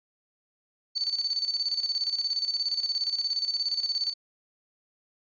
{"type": "tone with tremolo", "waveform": "sine", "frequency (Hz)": 4509, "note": "C#8", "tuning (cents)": 29, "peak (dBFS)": -23, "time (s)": [0.95, 4.14], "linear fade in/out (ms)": 20, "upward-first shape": "square", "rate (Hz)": 17, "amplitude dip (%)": 65, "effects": ["resampled to 11025 Hz"]}